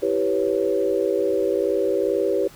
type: chord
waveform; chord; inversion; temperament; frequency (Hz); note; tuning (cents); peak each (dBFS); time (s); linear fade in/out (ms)
sine; C# half-diminished seventh; first; equal; 329.6 / 392 / 493.9 / 554.4; E4 / G4 / B4 / C#5; 0 / 0 / 0 / 0; -27 / -22 / -24 / -25; 0.02-2.48; 10
effects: pink hiss -47 dBFS RMS until 2.55 s

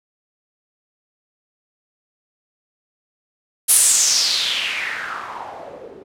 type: noise with low-pass filter sweep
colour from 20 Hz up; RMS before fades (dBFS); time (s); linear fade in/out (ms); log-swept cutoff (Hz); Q
blue; -20; 3.68-6.04; 20; 11000 to 370; 4.1
effects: none

